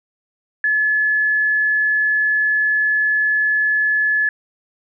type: tone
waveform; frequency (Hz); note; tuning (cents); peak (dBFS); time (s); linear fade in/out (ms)
sine; 1715; A6; -45; -14; 0.64-4.29; 2
effects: none